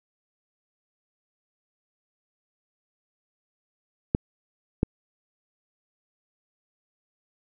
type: clicks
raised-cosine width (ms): 3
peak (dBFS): -7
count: 2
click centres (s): 4.149 / 4.831
effects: none